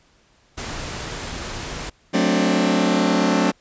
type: noise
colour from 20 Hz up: pink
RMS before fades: -30 dBFS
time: 0.57-1.9 s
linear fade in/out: 10 ms
type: chord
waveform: sawtooth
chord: D dominant seventh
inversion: first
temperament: just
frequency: 183.54 / 220.2 / 264.3 / 293.7 Hz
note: F#3 / A3 / C4 / D4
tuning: -14 / +2 / +18 / 0 cents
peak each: -18 dBFS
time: 2.13-3.52 s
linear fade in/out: 20 ms
effects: pink hiss -58 dBFS RMS until 3.6 s + resampled to 16000 Hz